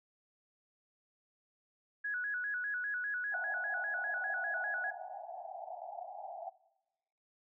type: tone with vibrato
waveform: sine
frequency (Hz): 1568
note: G6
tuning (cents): 0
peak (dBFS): -34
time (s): 2.04-4.91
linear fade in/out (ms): 10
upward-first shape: square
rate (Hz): 5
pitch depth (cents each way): 110
type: band-pass noise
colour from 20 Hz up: white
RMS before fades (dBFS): -45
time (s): 3.32-6.5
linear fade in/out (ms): 10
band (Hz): 660 to 800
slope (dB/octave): 96
effects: noise-tail reverb RT60 1.0 s tail -20 dB re dry